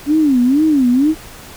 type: tone with vibrato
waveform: sine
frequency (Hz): 277.2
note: C#4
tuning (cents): 0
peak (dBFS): -9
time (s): 0.06-1.15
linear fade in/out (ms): 50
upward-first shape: sine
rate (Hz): 2.1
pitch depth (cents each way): 230
effects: pink hiss -36 dBFS RMS until 1.56 s